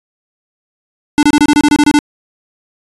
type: tone bursts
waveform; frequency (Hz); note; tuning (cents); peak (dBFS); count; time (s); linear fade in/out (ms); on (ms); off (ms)
square; 294.6; D4; +6; -6; 11; 1.18-1.989; 0; 49; 27
effects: resampled to 24000 Hz